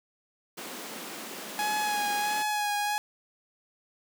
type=high-pass noise; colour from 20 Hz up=pink; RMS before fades=-40 dBFS; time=0.57-2.43 s; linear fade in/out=10 ms; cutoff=190 Hz; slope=48 dB/octave
type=tone with vibrato; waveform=sawtooth; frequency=835 Hz; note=G#5; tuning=9 cents sharp; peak=-23 dBFS; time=1.59-2.98 s; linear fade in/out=0 ms; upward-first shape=sine; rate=1.5 Hz; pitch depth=24 cents each way
effects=none

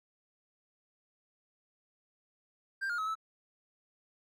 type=tone with pitch steps; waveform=triangle; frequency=1583 / 1419 / 1282 / 1308 Hz; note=G6 / F6 / E6 / E6; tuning=+17 / +27 / -49 / -14 cents; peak=-30 dBFS; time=2.81-3.154 s; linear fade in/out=20 ms; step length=86 ms; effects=none

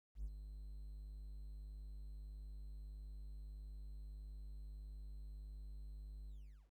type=tone with ADSR envelope; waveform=triangle; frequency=50.8 Hz; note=G#1; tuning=38 cents flat; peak=-37 dBFS; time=0.15-6.71 s; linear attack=94 ms; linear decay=42 ms; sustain=-9 dB; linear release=420 ms; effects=tanh soft clip ceiling -34 dBFS + 13-bit

